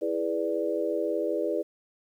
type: chord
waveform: sine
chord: E dominant seventh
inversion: none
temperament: equal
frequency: 329.6 / 415.3 / 493.9 / 587.3 Hz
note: E4 / G#4 / B4 / D5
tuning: 0 / 0 / 0 / 0 cents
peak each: -31 dBFS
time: 0.01-1.63 s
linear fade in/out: 20 ms
effects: 10-bit